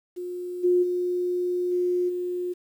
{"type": "tone with level steps", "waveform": "sine", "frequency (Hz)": 357.7, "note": "F4", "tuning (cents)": 41, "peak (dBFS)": [-30, -17, -23, -21, -26], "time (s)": [0.16, 2.54], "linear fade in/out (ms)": 20, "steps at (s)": [0.63, 0.82, 1.71, 2.08], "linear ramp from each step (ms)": 20, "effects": ["9-bit"]}